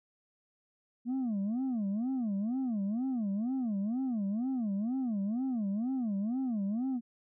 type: tone with vibrato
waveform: sine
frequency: 228.2 Hz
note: A#3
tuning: 37 cents flat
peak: -27 dBFS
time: 1.05-7.01 s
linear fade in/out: 50 ms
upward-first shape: sine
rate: 2.1 Hz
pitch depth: 270 cents each way
effects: tanh soft clip ceiling -29 dBFS